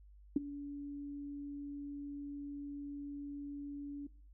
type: tone with ADSR envelope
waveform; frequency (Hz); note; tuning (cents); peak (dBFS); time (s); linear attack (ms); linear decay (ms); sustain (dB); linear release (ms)
sine; 285.6; D4; -48; -24; 0.36-4.07; 4; 20; -17; 6
effects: noise-tail reverb RT60 0.4 s tail -19 dB re dry + added 50 Hz sine -56 dBFS peak until 4.33 s